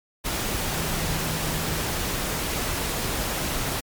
sine tone in noise, 158.4 Hz, D#3, 31 cents sharp, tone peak -32 dBFS, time 0.73-1.86 s, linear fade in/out 20 ms, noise pink, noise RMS -27 dBFS, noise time 0.24-3.81 s, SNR -8 dB, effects MP3 96 kbps

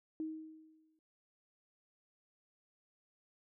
sine tone with exponential decay, 315.5 Hz, D#4, 24 cents sharp, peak -35 dBFS, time 0.2-0.99 s, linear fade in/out 1 ms, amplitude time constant 170 ms, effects none

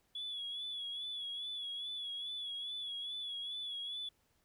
sine tone with vibrato, 3393 Hz, G#7, 36 cents sharp, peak -38 dBFS, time 0.15-4.09 s, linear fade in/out 5 ms, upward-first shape sine, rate 2.4 Hz, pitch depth 51 cents each way, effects tanh soft clip ceiling -35 dBFS + pink hiss -75 dBFS RMS until 4.44 s

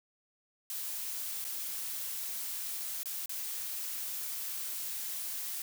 blue noise with dropouts, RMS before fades -38 dBFS, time 0.7-5.62 s, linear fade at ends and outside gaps 1 ms, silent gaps 1.443-1.449 / 3.032-3.057 / 3.259-3.294 s, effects none

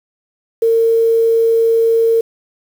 sine tone with quantisation, 455.9 Hz, A#4, 39 cents flat, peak -9 dBFS, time 0.62-2.21 s, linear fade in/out 5 ms, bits 6, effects none

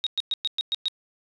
sine tone bursts, 3766 Hz, A#7, 17 cents sharp, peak -22 dBFS, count 7, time 0.04-0.882 s, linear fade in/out 0 ms, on 26 ms, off 110 ms, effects resampled to 24000 Hz + 10-bit

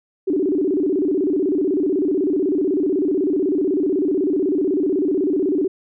sine tone with vibrato, 335 Hz, E4, 28 cents sharp, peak -16 dBFS, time 0.27-5.68 s, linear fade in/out 10 ms, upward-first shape square, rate 16 Hz, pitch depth 230 cents each way, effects none

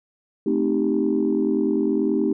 sine chord, A half-diminished seventh, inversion none, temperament equal, 220 / 261.6 / 311.1 / 392 Hz, A3 / C4 / Eb4 / G4, 0 / 0 / 0 / 0 cents, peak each -24 / -24 / -22 / -23 dBFS, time 0.46-2.33 s, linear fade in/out 5 ms, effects tanh soft clip ceiling -10 dBFS

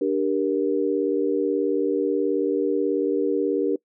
sine chord, G minor, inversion second, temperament just, 294 / 392 / 470.4 Hz, D4 / G4 / Bb4, +2 / 0 / +16 cents, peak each -24 dBFS, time 0.01-3.76 s, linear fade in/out 5 ms, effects noise-tail reverb RT60 0.1 s tail -22 dB re dry

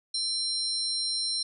sine tone cluster, 4106 / 5510 / 8910 Hz, C8 / F8 / C#9, -33 / -24 / +8 cents, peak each -29 / -32 / -37 dBFS, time 0.14-1.43 s, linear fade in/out 5 ms, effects none

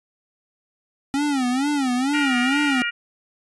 square tone with vibrato, 269.3 Hz, C#4, 50 cents flat, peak -20 dBFS, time 1.14-2.82 s, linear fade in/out 0 ms, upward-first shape sine, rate 2.2 Hz, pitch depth 160 cents each way
harmonic tone, 473.4 Hz, A#4, 27 cents sharp, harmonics 3 / 4 / 5 / 6, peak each -26 / -27 / -28 / -29 dBFS, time 2.13-2.91 s, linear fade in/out 20 ms
effects resampled to 24000 Hz

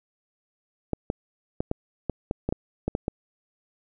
clicks, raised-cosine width 2 ms, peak -12 dBFS, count 11, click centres 0.933 / 1.101 / 1.605 / 1.714 / 2.097 / 2.311 / 2.49 / 2.525 / 2.88 / 2.951 / 3.081 s, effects none

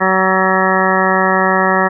harmonic tone, 188.6 Hz, F#3, 33 cents sharp, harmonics 1 / 2 / 3 / 4 / 5 / 6 / 7 / 9 / 10, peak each -19 / -19 / -19 / -19 / -19 / -19 / -19 / -19 / -19 dBFS, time 0-1.89 s, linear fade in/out 20 ms, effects none

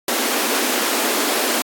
pink high-pass noise, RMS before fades -20 dBFS, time 0.08-1.62 s, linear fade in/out 2 ms, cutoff 230 Hz, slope 96 dB/octave, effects AAC 64 kbps

